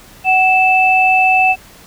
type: tone pair together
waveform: sine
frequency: 751 / 2637 Hz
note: F#5 / E7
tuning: +26 / 0 cents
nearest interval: octave + minor seventh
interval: 2174 cents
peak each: -11 dBFS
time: 0.24-1.56 s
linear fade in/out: 50 ms
effects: pink hiss -41 dBFS RMS until 1.86 s